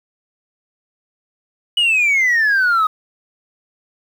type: exponential sweep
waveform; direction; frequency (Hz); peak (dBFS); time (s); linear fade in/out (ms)
sine; down; 2960 to 1244.5; -10; 1.77-2.87; 5
effects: tanh soft clip ceiling -10 dBFS + 7-bit